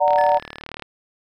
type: chord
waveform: sine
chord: D augmented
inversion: none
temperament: equal with one note detuned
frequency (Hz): 587.3 / 740 / 921.6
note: D5 / F#5 / A#5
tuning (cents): 0 / 0 / -20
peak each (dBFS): -18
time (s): 0-0.39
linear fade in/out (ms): 20
type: click train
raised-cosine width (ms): 0.3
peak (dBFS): -16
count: 29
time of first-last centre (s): 0.08-0.823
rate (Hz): 37.7
type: tone with exponential decay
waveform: triangle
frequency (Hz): 1727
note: A6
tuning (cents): -33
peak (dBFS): -24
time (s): 0.18-0.61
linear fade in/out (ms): 1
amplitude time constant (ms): 93
effects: none